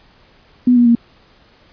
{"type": "tone with pitch steps", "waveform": "sine", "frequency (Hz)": [247.3, 240.8, 234.5], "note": ["B3", "B3", "A#3"], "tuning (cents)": [3, -44, 11], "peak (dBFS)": -7, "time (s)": [0.67, 0.952], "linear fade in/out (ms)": 5, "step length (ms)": 94, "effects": ["pink hiss -50 dBFS RMS until 1.72 s", "resampled to 11025 Hz"]}